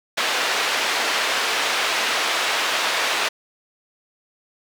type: band-pass noise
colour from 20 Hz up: white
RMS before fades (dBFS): -22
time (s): 0.17-3.29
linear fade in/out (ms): 10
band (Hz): 480 to 3300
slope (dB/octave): 12
effects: none